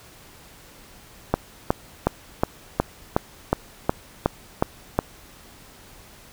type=click train; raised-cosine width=1 ms; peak=-3 dBFS; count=11; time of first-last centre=1.34-4.99 s; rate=2.74 Hz; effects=pink hiss -48 dBFS RMS until 6.32 s